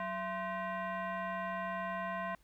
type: tone with frequency modulation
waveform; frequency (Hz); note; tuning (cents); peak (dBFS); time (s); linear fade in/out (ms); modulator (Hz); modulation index
sine; 186.3; F#3; +12; -35; 0-2.35; 2; 860; 1.8
effects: added 50 Hz sine -67 dBFS peak until 2.43 s + pink hiss -71 dBFS RMS until 2.43 s